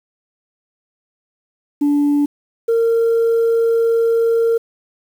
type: tone pair in turn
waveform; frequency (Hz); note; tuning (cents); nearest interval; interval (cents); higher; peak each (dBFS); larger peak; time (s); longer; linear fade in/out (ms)
sine; 289.5 / 459.6; D4 / A#4; -25 / -25; minor sixth; 800; second; -10; neither; 1.81-2.26 / 2.68-4.58; second; 10
effects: tanh soft clip ceiling -10 dBFS + 7-bit